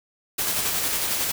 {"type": "noise with tremolo", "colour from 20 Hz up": "white", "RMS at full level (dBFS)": -24, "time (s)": [0.38, 1.32], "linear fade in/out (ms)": 10, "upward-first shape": "square", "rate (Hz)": 11, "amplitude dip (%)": 25, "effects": []}